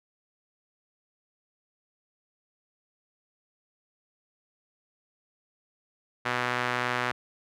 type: tone with band-pass filter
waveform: sawtooth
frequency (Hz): 123.47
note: B2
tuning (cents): 0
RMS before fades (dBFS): -29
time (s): 6.25-7.12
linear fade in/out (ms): 10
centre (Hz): 1600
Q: 1.3
effects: none